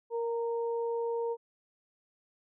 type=tone pair together; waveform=sine; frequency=466.2 / 925.4 Hz; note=A#4 / A#5; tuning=0 / -13 cents; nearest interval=octave; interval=1187 cents; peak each=-30 / -39 dBFS; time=0.1-1.37 s; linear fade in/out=50 ms; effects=none